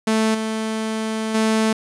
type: tone with level steps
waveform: sawtooth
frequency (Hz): 220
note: A3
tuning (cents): 0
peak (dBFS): -12 / -18 / -12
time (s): 0.07-1.73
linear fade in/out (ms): 5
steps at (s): 0.34 / 1.34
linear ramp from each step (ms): 10
effects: resampled to 24000 Hz + 7-bit